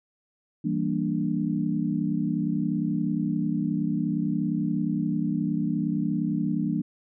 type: chord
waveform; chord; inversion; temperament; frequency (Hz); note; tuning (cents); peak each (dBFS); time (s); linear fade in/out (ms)
sine; E half-diminished seventh; none; equal; 164.81 / 196 / 233.1 / 293.7; E3 / G3 / Bb3 / D4; 0 / 0 / 0 / 0; -29; 0.64-6.82; 10
effects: none